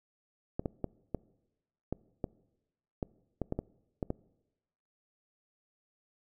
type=clicks; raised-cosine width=2 ms; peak=-19 dBFS; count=12; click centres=0.595 / 0.658 / 0.843 / 1.147 / 1.926 / 2.242 / 3.028 / 3.417 / 3.524 / 3.59 / 4.028 / 4.104 s; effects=noise-tail reverb RT60 1.0 s tail -23 dB re dry